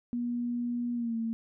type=tone with pitch glide; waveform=sine; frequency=240.6 to 227.1 Hz; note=B3 to A#3; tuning=-45 to -45 cents; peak=-29 dBFS; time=0.13-1.33 s; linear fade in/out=0 ms; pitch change=-100 cents; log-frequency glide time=0.94-1.16 s; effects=none